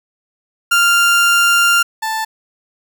30% pulse tone pair in turn, 1394 / 882.2 Hz, F6 / A5, -4 / +4 cents, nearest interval minor sixth, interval 792 cents, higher first, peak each -7 / -15 dBFS, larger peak first, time 0.71-1.83 / 2.02-2.25 s, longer first, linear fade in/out 10 ms, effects none

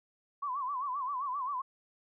sine tone with vibrato, 1075 Hz, C6, 47 cents sharp, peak -32 dBFS, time 0.42-1.62 s, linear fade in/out 10 ms, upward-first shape sine, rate 7.6 Hz, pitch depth 140 cents each way, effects none

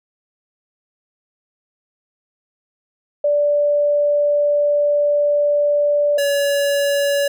sine / square tone pair in turn, 584 / 567.4 Hz, D5 / C#5, -10 / +40 cents, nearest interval unison, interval 50 cents, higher first, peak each -13 / -16 dBFS, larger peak first, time 3.24-6.18 / 6.18-7.28 s, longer first, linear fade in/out 5 ms, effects none

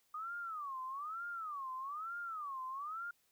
sine tone with vibrato, 1206 Hz, D6, 46 cents sharp, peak -40 dBFS, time 0.14-3.11 s, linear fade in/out 5 ms, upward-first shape sine, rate 1.1 Hz, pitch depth 270 cents each way, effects white hiss -75 dBFS RMS until 3.31 s

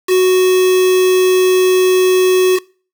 triangle tone with quantisation, 370 Hz, F#4, in tune, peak -6 dBFS, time 0.07-2.6 s, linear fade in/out 50 ms, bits 3, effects noise-tail reverb RT60 0.4 s tail -24 dB re dry

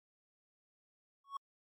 triangle tone with exponential growth, 1108.7 Hz, C#6, in tune, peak -33 dBFS, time 1.24-1.37 s, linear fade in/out 5 ms, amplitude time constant 28 ms, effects AAC 64 kbps

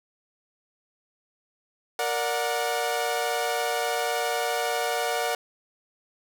sawtooth chord, Bb augmented, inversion none, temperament equal with one note detuned, 466.2 / 587.3 / 731.1 Hz, Bb4 / D5 / F#5, 0 / 0 / -21 cents, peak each -26 / -27 / -24 dBFS, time 1.99-5.35 s, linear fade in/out 2 ms, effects none

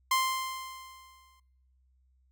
sawtooth tone with exponential decay, 1046.5 Hz, C6, in tune, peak -19 dBFS, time 0.11-1.4 s, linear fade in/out 5 ms, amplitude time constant 280 ms, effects noise-tail reverb RT60 0.9 s tail -23 dB re dry + added 64 Hz sine -64 dBFS peak until 2.31 s

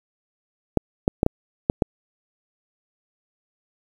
clicks, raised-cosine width 2 ms, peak -3 dBFS, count 6, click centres 0.773 / 1.079 / 1.231 / 1.264 / 1.699 / 1.822 s, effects 7-bit

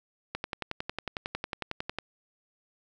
click train, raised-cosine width 0.3 ms, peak -16 dBFS, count 19, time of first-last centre 0.35-1.986 s, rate 11 Hz, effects none

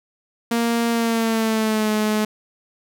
sawtooth tone with pitch glide, 233.1 to 213.8 Hz, A#3 to A3, 0 to -49 cents, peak -14 dBFS, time 0.51-2.25 s, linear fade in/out 5 ms, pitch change -149 cents, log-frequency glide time 0.9-1.91 s, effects none

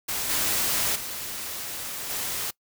white noise with level steps, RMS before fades -29 / -25 / -34 / -30 dBFS, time 0.08-2.51 s, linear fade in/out 10 ms, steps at 0.29 / 0.95 / 2.09 s, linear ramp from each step 10 ms, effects noise-tail reverb RT60 0.1 s tail -23 dB re dry

